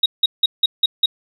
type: tone bursts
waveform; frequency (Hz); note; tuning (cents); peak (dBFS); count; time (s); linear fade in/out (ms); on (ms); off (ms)
sine; 3791; A#7; +28; -9; 6; 0.03-1.06; 5; 30; 170
effects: tanh soft clip ceiling -5 dBFS